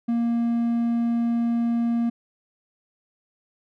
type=tone; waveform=triangle; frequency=234.1 Hz; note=A#3; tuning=8 cents sharp; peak=-18 dBFS; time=0.08-2.1 s; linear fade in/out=10 ms; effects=none